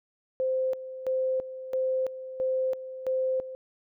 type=tone with tremolo; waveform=sine; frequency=520 Hz; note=C5; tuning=11 cents flat; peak=-24 dBFS; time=0.4-3.55 s; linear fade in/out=0 ms; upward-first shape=square; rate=1.5 Hz; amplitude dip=75%; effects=none